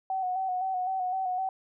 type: tone with vibrato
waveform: sine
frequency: 747 Hz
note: F#5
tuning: 16 cents sharp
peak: -27 dBFS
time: 0.1-1.49 s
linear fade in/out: 2 ms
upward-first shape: square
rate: 3.9 Hz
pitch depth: 35 cents each way
effects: none